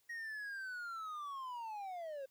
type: linear sweep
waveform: triangle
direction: down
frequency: 1888 to 523.3 Hz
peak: -40 dBFS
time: 0.09-2.26 s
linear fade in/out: 10 ms
effects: white hiss -75 dBFS RMS until 2.3 s